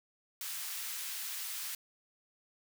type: high-pass noise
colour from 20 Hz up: white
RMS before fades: -40 dBFS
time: 0.41-1.75 s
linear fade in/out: 2 ms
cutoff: 1400 Hz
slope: 12 dB/octave
effects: none